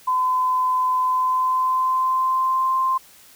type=tone with pitch glide; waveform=sine; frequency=1018 to 1046.6 Hz; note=C6 to C6; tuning=-48 to 0 cents; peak=-17 dBFS; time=0.07-2.98 s; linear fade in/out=10 ms; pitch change=+48 cents; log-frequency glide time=1-2.74 s; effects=white hiss -49 dBFS RMS until 3.35 s